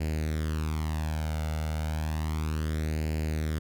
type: tone with flanger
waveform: sawtooth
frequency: 77.78 Hz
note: D#2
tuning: in tune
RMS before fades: -30 dBFS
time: 0-3.59 s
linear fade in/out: 10 ms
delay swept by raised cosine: 0.42 to 1.42 ms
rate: 0.32 Hz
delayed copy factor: +0.7
effects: none